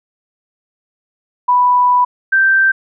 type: tone pair in turn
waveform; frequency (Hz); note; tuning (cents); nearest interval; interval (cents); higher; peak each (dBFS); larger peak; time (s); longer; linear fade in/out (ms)
sine; 987.8 / 1564.9; B5 / G6; 0 / -3; minor sixth; 797; second; -8; neither; 1.48-2.05 / 2.32-2.72; first; 10
effects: none